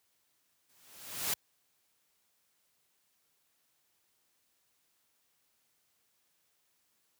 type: noise with exponential growth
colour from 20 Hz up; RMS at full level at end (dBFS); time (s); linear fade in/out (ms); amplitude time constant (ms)
white; -30; 0.69-1.34; 5; 140
effects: white hiss -75 dBFS RMS until 7.19 s + high-pass 60 Hz 12 dB/octave